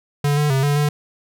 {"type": "tone with pitch steps", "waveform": "square", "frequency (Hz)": [144.6, 148.3, 134.3, 144.6, 147.4], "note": ["D3", "D3", "C3", "D3", "D3"], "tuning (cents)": [-27, 17, 46, -27, 7], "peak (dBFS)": -16, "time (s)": [0.24, 0.89], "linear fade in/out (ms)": 5, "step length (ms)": 130, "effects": []}